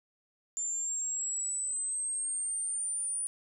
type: exponential sweep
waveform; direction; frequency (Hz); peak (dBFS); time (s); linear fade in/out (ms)
sine; up; 7170 to 9480; -31; 0.57-3.27; 0
effects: none